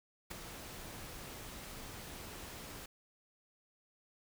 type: noise with ADSR envelope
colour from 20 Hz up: pink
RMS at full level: -41 dBFS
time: 0.3-2.86 s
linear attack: 14 ms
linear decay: 10 ms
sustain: -7 dB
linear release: 5 ms
effects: none